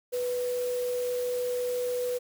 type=tone in noise; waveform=sine; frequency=493.9 Hz; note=B4; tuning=in tune; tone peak=-27 dBFS; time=0.12-2.19 s; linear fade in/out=20 ms; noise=white; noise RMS=-43 dBFS; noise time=0.12-2.19 s; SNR=+13 dB; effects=none